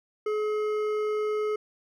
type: tone with hard clipping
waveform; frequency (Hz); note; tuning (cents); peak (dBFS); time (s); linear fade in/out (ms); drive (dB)
triangle; 425.3; G#4; +41; -27; 0.26-1.56; 5; 13
effects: none